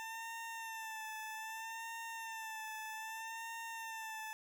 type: tone with vibrato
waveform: 20% pulse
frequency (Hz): 893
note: A5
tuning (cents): +25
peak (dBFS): -38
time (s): 0-4.33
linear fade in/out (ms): 0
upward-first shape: sine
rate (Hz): 0.63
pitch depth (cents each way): 42
effects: none